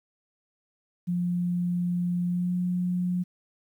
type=tone with pitch glide; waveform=sine; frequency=176.3 to 179.17 Hz; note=F3 to F3; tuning=+17 to +45 cents; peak=-24 dBFS; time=1.07-3.24 s; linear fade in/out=20 ms; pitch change=+28 cents; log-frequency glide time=2.26-2.54 s; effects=10-bit